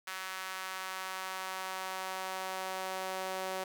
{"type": "tone with high-pass filter sweep", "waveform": "sawtooth", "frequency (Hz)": 188.2, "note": "F#3", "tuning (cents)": 30, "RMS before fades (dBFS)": -39, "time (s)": [0.07, 3.64], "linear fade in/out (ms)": 5, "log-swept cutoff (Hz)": [1400, 560], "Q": 1.4, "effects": []}